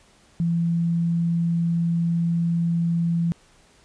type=tone; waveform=sine; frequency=168.8 Hz; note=E3; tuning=41 cents sharp; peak=-19 dBFS; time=0.4-3.32 s; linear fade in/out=0 ms; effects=pink hiss -56 dBFS RMS until 3.84 s + resampled to 22050 Hz